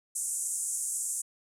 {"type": "band-pass noise", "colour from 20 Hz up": "white", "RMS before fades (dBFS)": -33, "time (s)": [0.15, 1.22], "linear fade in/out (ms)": 10, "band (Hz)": [7000, 10000], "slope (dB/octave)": 48, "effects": []}